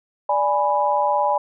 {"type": "chord", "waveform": "sine", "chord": "G# diminished", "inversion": "second", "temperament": "equal", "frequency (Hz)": [587.3, 830.6, 987.8], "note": ["D5", "G#5", "B5"], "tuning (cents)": [0, 0, 0], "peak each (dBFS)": [-22, -20, -21], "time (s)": [0.29, 1.38], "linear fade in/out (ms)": 5, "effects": []}